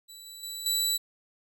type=tone with level steps; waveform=20% pulse; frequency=3951 Hz; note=B7; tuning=in tune; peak=-39 / -37 / -30 / -19 dBFS; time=0.08-0.98 s; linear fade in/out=20 ms; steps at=0.26 / 0.43 / 0.66 s; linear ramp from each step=2 ms; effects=none